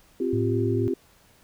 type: chord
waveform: sine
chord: C suspended fourth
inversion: none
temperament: just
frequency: 261.6 / 348.8 / 392.4 Hz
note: C4 / F4 / G4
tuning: 0 / -2 / +2 cents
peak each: -28 / -27 / -27 dBFS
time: 0.2-0.94 s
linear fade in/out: 5 ms
type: tone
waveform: sine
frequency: 109.3 Hz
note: A2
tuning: 11 cents flat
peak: -25 dBFS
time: 0.33-0.88 s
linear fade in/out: 0 ms
effects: pink hiss -58 dBFS RMS until 1.43 s